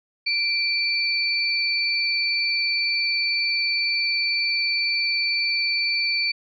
sine tone pair together, 2349 / 4509 Hz, D7 / C#8, 0 / +29 cents, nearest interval major seventh, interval 1129 cents, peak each -23 dBFS, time 0.26-6.32 s, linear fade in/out 10 ms, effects none

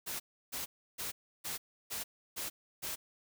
white noise bursts, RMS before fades -39 dBFS, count 7, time 0.06-2.96 s, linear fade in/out 20 ms, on 140 ms, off 320 ms, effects none

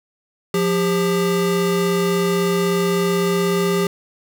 square tone pair together, 176.6 / 400 Hz, F3 / G4, +20 / +35 cents, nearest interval octave + major second, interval 1415 cents, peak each -21 / -19 dBFS, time 0.54-3.87 s, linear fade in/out 2 ms, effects none

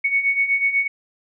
sine beating tone pair, 2217 / 2225.1 Hz, C#7 / C#7, 0 / +6 cents, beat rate 8.1 Hz, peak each -23 / -18 dBFS, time 0.04-0.88 s, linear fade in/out 10 ms, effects none

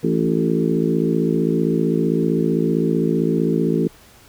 harmonic tone with a mistuned harmonic, 55.5 Hz, A1, 16 cents sharp, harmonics 3 / 4 / 5 / 6 / 7 / 8, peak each -21 / -22 / -23 / -24 / -24 / -25 dBFS, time 0.03-3.88 s, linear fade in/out 10 ms, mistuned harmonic 6, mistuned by +32 cents, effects pink hiss -48 dBFS RMS until 4.28 s

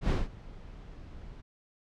brown noise with ADSR envelope, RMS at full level -23 dBFS, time 0.01-1.42 s, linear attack 88 ms, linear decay 180 ms, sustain -23 dB, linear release 19 ms, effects low-pass 5000 Hz 12 dB/octave

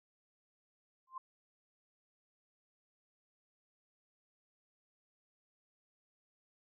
sine tone with exponential growth, 1046.5 Hz, C6, in tune, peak -37 dBFS, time 1.07-1.18 s, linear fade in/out 5 ms, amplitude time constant 23 ms, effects none

